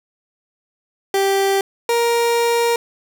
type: tone pair in turn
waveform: 30% pulse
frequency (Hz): 391.5 / 469.5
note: G4 / A#4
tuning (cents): -2 / +12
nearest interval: minor third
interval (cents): 314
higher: second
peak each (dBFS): -12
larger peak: neither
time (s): 1.14-1.61 / 1.89-2.76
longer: second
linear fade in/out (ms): 2
effects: none